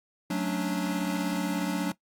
square chord, D major seventh, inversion first, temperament equal, 185 / 220 / 277.2 / 293.7 Hz, F#3 / A3 / C#4 / D4, 0 / 0 / 0 / 0 cents, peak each -31 / -36 / -36 / -32 dBFS, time 0.3-1.92 s, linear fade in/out 5 ms, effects noise-tail reverb RT60 0.1 s tail -18 dB re dry + AAC 64 kbps

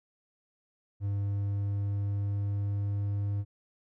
triangle tone with pitch glide, 100.4 to 101.22 Hz, G2 to G#2, +42 to -44 cents, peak -26 dBFS, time 1-3.45 s, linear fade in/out 50 ms, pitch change +14 cents, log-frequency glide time 1.11-3.3 s, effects none

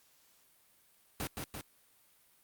pink noise with echo, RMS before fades -37 dBFS, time 1.2-1.27 s, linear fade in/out 0 ms, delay 170 ms, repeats 2, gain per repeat -3 dB, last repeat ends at 1.61 s, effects white hiss -67 dBFS RMS until 2.43 s + Opus 48 kbps

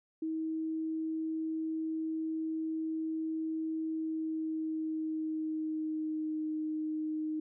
sine tone with pitch glide, 319 to 310.5 Hz, D#4 to D#4, +43 to -3 cents, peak -32 dBFS, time 0.22-7.4 s, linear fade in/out 5 ms, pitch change -46 cents, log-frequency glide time 3.9-6.46 s, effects none

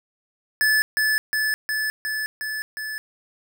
square tone with echo, 1733 Hz, A6, 27 cents flat, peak -17 dBFS, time 0.61-0.82 s, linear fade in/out 0 ms, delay 360 ms, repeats 6, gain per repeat -2 dB, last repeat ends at 2.98 s, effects none

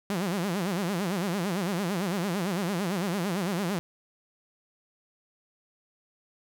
sawtooth tone with vibrato, 185.9 Hz, F#3, 8 cents sharp, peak -23 dBFS, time 0.1-3.79 s, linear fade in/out 0 ms, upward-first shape sine, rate 8.9 Hz, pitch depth 200 cents each way, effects none

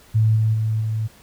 sine tone with level steps, 109.9 Hz, A2, 2 cents flat, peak -13 / -15 / -18 / -20 dBFS, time 0.14-1.08 s, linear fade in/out 20 ms, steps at 0.35 / 0.53 / 0.8 s, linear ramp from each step 20 ms, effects pink hiss -50 dBFS RMS until 1.22 s

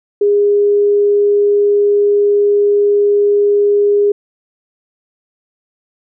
sine tone, 409.2 Hz, G#4, 26 cents flat, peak -8 dBFS, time 0.21-4.12 s, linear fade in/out 5 ms, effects none

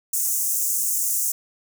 pink high-pass noise, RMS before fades -23 dBFS, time 0.13-1.32 s, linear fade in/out 5 ms, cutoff 6400 Hz, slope 48 dB/octave, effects none

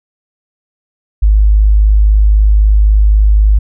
sine tone, 51.91 Hz, G#1, in tune, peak -4 dBFS, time 1.22-3.59 s, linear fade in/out 10 ms, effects none

